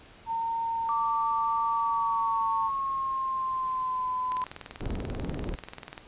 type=tone with vibrato; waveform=sine; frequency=909 Hz; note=A#5; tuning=44 cents flat; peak=-27 dBFS; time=0.26-2.71 s; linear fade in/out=50 ms; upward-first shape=sine; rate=0.73 Hz; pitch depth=13 cents each way
type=tone with pitch glide; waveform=sine; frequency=1163 to 1012.5 Hz; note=D6 to B5; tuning=-17 to +43 cents; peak=-27 dBFS; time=0.89-4.44 s; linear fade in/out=0 ms; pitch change=-240 cents; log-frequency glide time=1.61-4.1 s
type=click train; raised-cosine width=0.3 ms; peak=-23 dBFS; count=35; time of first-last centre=4.32-5.979 s; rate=20.5 Hz
type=low-pass noise; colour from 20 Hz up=pink; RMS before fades=-33 dBFS; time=4.8-5.56 s; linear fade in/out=20 ms; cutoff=460 Hz; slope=12 dB/octave
effects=pink hiss -52 dBFS RMS until 6.07 s + resampled to 8000 Hz